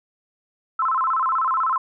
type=tone with vibrato; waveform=sine; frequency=1174.7 Hz; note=D6; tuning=in tune; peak=-18 dBFS; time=0.79-1.78 s; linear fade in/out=5 ms; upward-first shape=square; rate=16 Hz; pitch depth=200 cents each way; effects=none